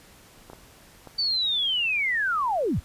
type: clicks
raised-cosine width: 1 ms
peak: -27 dBFS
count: 3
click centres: 0.5 / 0.533 / 1.073 s
type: linear sweep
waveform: sine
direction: down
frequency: 4600 to 43.63 Hz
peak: -22 dBFS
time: 1.18-2.8 s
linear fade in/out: 10 ms
effects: pink hiss -52 dBFS RMS until 2.84 s + resampled to 32000 Hz